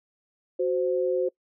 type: tone pair together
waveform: sine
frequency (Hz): 370 / 520.1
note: F#4 / C5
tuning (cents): 0 / -10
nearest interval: tritone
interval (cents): 590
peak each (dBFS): -25 / -25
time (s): 0.59-1.29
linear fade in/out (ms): 10
effects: noise-tail reverb RT60 0.1 s tail -23 dB re dry